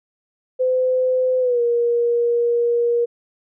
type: tone with pitch glide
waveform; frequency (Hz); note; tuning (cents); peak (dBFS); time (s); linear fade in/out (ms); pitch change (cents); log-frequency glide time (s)
sine; 511 to 474; C5 to A#4; -41 to +29; -15; 0.59-3.06; 20; -130; 1.4-1.61
effects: none